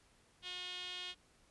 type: tone with band-pass filter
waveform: sawtooth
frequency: 360.9 Hz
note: F#4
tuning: 43 cents flat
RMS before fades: -45 dBFS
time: 0.42-1.15 s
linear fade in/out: 50 ms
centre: 3300 Hz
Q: 4.7
effects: pink hiss -69 dBFS RMS until 1.5 s + resampled to 24000 Hz